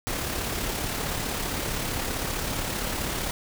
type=noise with amplitude modulation; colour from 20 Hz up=pink; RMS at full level=-28 dBFS; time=0.07-3.31 s; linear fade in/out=0 ms; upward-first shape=sine; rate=35.4 Hz; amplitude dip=35%; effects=none